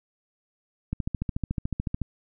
click train, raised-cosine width 5 ms, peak -15 dBFS, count 16, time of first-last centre 0.93-2.017 s, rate 13.8 Hz, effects none

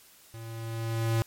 square tone with level ramp, 113.7 Hz, A#2, 43 cents flat, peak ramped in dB -41 to -23 dBFS, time 0.34-1.22 s, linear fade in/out 0 ms, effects white hiss -56 dBFS RMS until 1.26 s + MP3 64 kbps

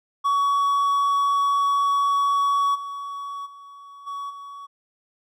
triangle tone with level steps, 1126 Hz, C#6, 27 cents sharp, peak -16 / -28 / -39 / -27 / -34 dBFS, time 0.24-4.67 s, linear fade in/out 20 ms, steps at 2.74 / 3.45 / 4.06 / 4.29 s, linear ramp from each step 20 ms, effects none

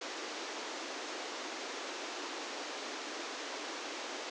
pink band-pass noise, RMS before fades -42 dBFS, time 0.01-4.3 s, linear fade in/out 5 ms, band 280 to 6800 Hz, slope 48 dB/octave, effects none

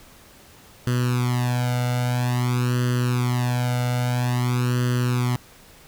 sawtooth tone with flanger, 123.47 Hz, B2, in tune, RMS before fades -22 dBFS, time 0.87-5.36 s, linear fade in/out 0 ms, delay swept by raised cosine 0.65 to 1.41 ms, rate 0.5 Hz, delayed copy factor +0.95, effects pink hiss -49 dBFS RMS until 5.87 s

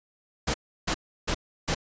pink noise bursts, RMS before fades -26 dBFS, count 4, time 0.47-1.748 s, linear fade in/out 10 ms, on 72 ms, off 330 ms, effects resampled to 16000 Hz

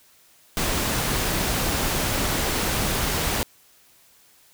pink noise, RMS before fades -24 dBFS, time 0.57-3.43 s, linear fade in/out 0 ms, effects white hiss -56 dBFS RMS until 4.53 s

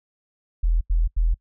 sine tone bursts, 41.2 Hz, E1, in tune, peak -16 dBFS, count 3, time 0.63-1.344 s, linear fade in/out 10 ms, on 180 ms, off 87 ms, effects noise-tail reverb RT60 0.1 s tail -24 dB re dry

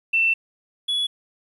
sine / triangle tone pair in turn, 2681 / 3393 Hz, E7 / G#7, +29 / +36 cents, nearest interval major third, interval 407 cents, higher second, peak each -16 / -19 dBFS, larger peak first, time 0.13-0.34 / 0.88-1.07 s, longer first, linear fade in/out 10 ms, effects resampled to 32000 Hz + 9-bit

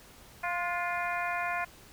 harmonic tone with a mistuned harmonic, 349.2 Hz, F4, in tune, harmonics 2 / 3 / 4 / 5 / 6 / 7, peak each -34 / -36 / -37 / -38 / -39 / -39 dBFS, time 0.43-1.65 s, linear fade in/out 10 ms, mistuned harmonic 4, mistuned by +39 cents, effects pink hiss -54 dBFS RMS until 1.92 s

